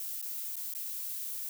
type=noise with dropouts; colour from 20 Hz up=violet; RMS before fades=-38 dBFS; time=0-1.49 s; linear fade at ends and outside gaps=1 ms; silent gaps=0.215-0.225 / 0.557-0.566 / 0.738-0.749 s; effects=none